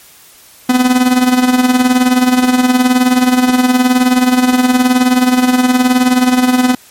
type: tone with tremolo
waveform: 45% pulse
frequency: 251.5 Hz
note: B3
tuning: 32 cents sharp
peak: -5 dBFS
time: 0.69-6.75 s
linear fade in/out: 5 ms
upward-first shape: sine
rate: 19 Hz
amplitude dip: 65%
effects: white hiss -41 dBFS RMS until 6.9 s + MP3 64 kbps